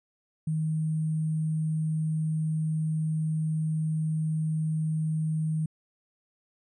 sine tone with sample-and-hold, 157.3 Hz, D#3, 19 cents sharp, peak -25 dBFS, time 0.47-5.66 s, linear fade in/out 5 ms, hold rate 8820 Hz, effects resampled to 22050 Hz

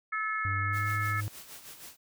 harmonic tone, 433.1 Hz, A4, 27 cents flat, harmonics 3 / 4 / 5, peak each -32 / -34 / -36 dBFS, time 0.12-1.21 s, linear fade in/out 10 ms
triangle tone with pitch glide, 97.7 to 103.51 Hz, G2 to G#2, -5 to -5 cents, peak -29 dBFS, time 0.45-1.28 s, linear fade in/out 0 ms, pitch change +100 cents, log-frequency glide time 0.57-0.9 s
white noise with tremolo, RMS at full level -45 dBFS, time 0.72-1.97 s, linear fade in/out 50 ms, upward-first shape sine, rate 6.4 Hz, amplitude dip 60%
effects none

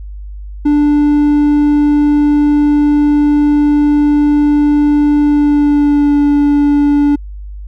triangle tone with pitch glide, 293.7 to 289.3 Hz, D4 to D4, 0 to -26 cents, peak -5 dBFS, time 0.65-7.16 s, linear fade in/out 10 ms, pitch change -26 cents, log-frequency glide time 5.2-6.15 s, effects added 50 Hz sine -24 dBFS peak until 7.67 s

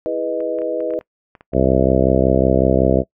sine chord, E major seventh, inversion none, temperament equal, 329.6 / 415.3 / 493.9 / 622.3 Hz, E4 / G#4 / B4 / D#5, 0 / 0 / 0 / 0 cents, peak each -26 / -28 / -22 / -23 dBFS, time 0.06-0.99 s, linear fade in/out 0 ms
clicks, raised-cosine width 0.5 ms, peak -26 dBFS, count 10, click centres 0.405 / 0.587 / 0.618 / 0.805 / 0.906 / 0.937 / 1.011 / 1.352 / 1.409 / 1.536 s
harmonic tone, 65.41 Hz, C2, in tune, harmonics 1 / 2 / 3 / 4 / 5 / 6 / 7 / 8 / 9 / 10, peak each -21 / -21 / -21 / -21 / -21 / -21 / -21 / -21 / -21 / -21 dBFS, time 1.52-3.04 s, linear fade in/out 50 ms
effects noise-tail reverb RT60 0.1 s tail -22 dB re dry

